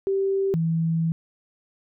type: tone pair in turn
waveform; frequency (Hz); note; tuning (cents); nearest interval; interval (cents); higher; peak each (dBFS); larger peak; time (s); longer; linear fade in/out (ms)
sine; 389.6 / 163.81; G4 / E3; -11 / -11; octave + minor third; 1500; first; -20; neither; 0.07-0.54 / 0.54-1.12; second; 0
effects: none